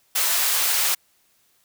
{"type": "high-pass noise", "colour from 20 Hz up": "white", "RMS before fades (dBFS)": -21, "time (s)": [0.15, 0.95], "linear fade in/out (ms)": 10, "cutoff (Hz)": 690, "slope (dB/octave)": 12, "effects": ["white hiss -63 dBFS RMS until 1.64 s"]}